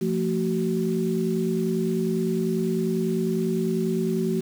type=tone cluster; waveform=sine; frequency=173.4 / 223.4 / 375.8 Hz; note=F3 / A3 / F#4; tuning=-12 / +27 / +27 cents; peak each=-26 dBFS; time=0.01-4.41 s; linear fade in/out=10 ms; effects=7-bit